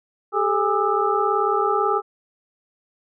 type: tone cluster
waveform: sine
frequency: 393.8 / 432 / 816 / 1203 / 1309 Hz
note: G4 / A4 / G#5 / D6 / E6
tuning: +8 / -32 / -31 / +41 / -13 cents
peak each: -24 dBFS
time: 0.32-2.02 s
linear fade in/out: 50 ms
effects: none